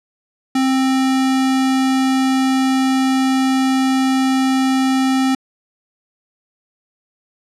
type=tone; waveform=square; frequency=263.5 Hz; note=C4; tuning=12 cents sharp; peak=-14 dBFS; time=0.55-5.35 s; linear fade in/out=5 ms; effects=low-pass 9000 Hz 12 dB/octave